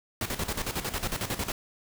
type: noise with tremolo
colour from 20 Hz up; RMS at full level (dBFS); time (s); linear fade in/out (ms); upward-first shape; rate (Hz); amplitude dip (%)
pink; -30; 0.21-1.52; 2; square; 11; 70
effects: none